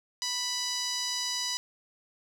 sawtooth tone with band-pass filter, 987.8 Hz, B5, in tune, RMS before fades -32 dBFS, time 0.22-1.57 s, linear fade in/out 0 ms, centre 5200 Hz, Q 2.8, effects none

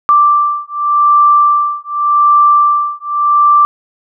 sine beating tone pair, 1174.7 / 1175.56 Hz, D6 / D6, 0 / +1 cents, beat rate 0.86 Hz, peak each -10 dBFS, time 0.09-3.65 s, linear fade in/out 0 ms, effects none

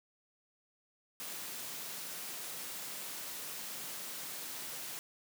white high-pass noise, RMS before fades -43 dBFS, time 1.2-4.99 s, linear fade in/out 0 ms, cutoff 120 Hz, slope 48 dB/octave, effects none

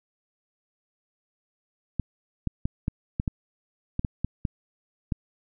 clicks, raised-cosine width 5 ms, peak -13 dBFS, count 11, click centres 1.997 / 2.473 / 2.655 / 2.881 / 3.199 / 3.278 / 3.994 / 4.048 / 4.246 / 4.452 / 5.122 s, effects none

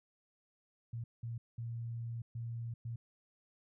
sine tone bursts at uneven times, 116.54 Hz, A#2, in tune, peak -38 dBFS, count 5, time 0.93-1.04 / 1.23-1.38 / 1.58-2.22 / 2.35-2.74 / 2.85-2.96 s, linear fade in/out 5 ms, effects none

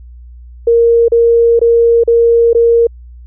sine tone with dropouts, 466.2 Hz, A#4, in tune, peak -5 dBFS, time 0.67-2.87 s, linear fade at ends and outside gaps 5 ms, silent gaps 1.083-1.119 / 1.593-1.614 / 2.037-2.076 / 2.532-2.548 s, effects added 60 Hz sine -31 dBFS peak until 3.26 s

